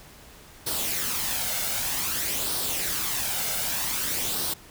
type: noise with flanger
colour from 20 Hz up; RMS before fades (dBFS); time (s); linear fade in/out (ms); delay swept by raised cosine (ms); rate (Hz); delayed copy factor
white; -28; 0.66-4.54; 10; 0.21 to 1.41; 0.53; +0.5
effects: pink hiss -49 dBFS RMS until 4.7 s